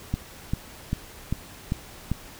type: click train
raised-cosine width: 5 ms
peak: -12 dBFS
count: 6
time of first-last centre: 0.14-2.116 s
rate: 2.53 Hz
effects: pink hiss -45 dBFS RMS until 2.39 s